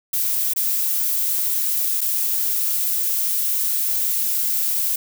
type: noise with dropouts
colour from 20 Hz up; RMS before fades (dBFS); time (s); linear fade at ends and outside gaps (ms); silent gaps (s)
violet; -21; 0.13-4.96; 5; 0.536-0.561 / 2.008-2.013
effects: none